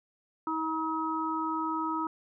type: harmonic tone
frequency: 318.8 Hz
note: D#4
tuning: 42 cents sharp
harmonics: 1 / 3 / 4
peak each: -33 / -33 / -33 dBFS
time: 0.47-2.07 s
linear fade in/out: 2 ms
effects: none